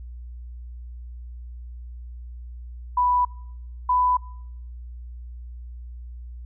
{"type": "tone pair in turn", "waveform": "sine", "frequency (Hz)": [987.8, 996.4], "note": ["B5", "B5"], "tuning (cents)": [0, 15], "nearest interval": "unison", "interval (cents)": 15, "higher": "second", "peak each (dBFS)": -17, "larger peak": "neither", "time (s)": [[2.97, 3.25], [3.89, 4.17]], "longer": "neither", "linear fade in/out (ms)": 5, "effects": ["noise-tail reverb RT60 0.8 s tail -25 dB re dry", "added 60 Hz sine -35 dBFS peak until 6.45 s"]}